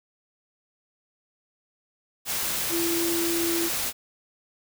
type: tone in noise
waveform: sine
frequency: 337.6 Hz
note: E4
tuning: 41 cents sharp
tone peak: -25 dBFS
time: 2.69-3.7 s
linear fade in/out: 50 ms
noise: white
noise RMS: -28 dBFS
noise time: 2.25-3.93 s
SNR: 0 dB
effects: none